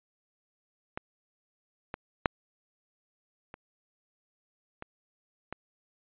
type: clicks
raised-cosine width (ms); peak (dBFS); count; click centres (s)
0.5; -19 / -20 / -6 / -28 / -24 / -21; 6; 0.975 / 1.941 / 2.258 / 3.541 / 4.824 / 5.526
effects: resampled to 8000 Hz